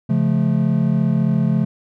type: chord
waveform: triangle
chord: Db augmented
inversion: none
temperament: just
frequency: 138.59 / 173.24 / 216.5 Hz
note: Db3 / F3 / A3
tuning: 0 / -14 / -28 cents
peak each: -17 dBFS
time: 0.09-1.65 s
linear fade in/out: 10 ms
effects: none

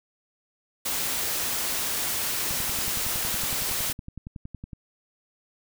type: noise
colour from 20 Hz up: white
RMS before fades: -28 dBFS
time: 0.85-3.93 s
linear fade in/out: 10 ms
type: click train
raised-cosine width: 5 ms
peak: -25 dBFS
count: 25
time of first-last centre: 2.51-4.732 s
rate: 10.8 Hz
effects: none

